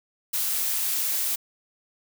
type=noise; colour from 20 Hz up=blue; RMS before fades=-26 dBFS; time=0.33-1.36 s; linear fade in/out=10 ms; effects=none